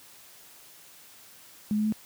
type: tone with pitch steps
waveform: sine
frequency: 210.3 / 213.2 / 216.2 Hz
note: G#3 / G#3 / A3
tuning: +22 / +46 / -30 cents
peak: -23 dBFS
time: 1.71-1.923 s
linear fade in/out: 0 ms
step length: 71 ms
effects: white hiss -52 dBFS RMS until 2.05 s + high-pass 80 Hz 12 dB/octave